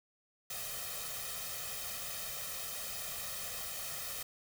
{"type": "noise with comb filter", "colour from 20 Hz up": "white", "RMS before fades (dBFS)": -41, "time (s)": [0.5, 4.23], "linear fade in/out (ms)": 5, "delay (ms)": 1.6, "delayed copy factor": 0.9, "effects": []}